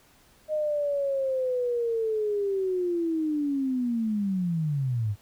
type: linear sweep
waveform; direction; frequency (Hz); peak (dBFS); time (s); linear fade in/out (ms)
sine; down; 620 to 98; -24; 0.48-5.16; 50
effects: pink hiss -59 dBFS RMS until 5.21 s